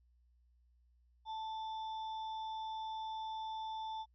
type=tone with sample-and-hold; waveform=sine; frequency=880 Hz; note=A5; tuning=in tune; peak=-39 dBFS; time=1.25-4.06 s; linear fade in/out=50 ms; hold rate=4410 Hz; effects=added 60 Hz sine -67 dBFS peak until 4.14 s + resampled to 11025 Hz